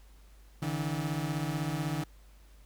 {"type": "beating tone pair", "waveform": "30% pulse", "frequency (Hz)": [144.4, 160.4], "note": ["D3", "E3"], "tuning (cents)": [-29, -47], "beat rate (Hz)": 16, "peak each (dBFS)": -31, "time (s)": [0.62, 2.04], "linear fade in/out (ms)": 5, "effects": ["added 50 Hz sine -53 dBFS peak until 2.65 s", "pink hiss -64 dBFS RMS until 2.65 s"]}